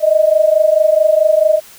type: tone pair together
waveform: sine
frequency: 610.4 / 635 Hz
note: D#5 / D#5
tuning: -33 / +35 cents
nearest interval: minor second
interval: 68 cents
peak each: -11 dBFS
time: 0-1.61 s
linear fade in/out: 50 ms
effects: white hiss -40 dBFS RMS until 1.78 s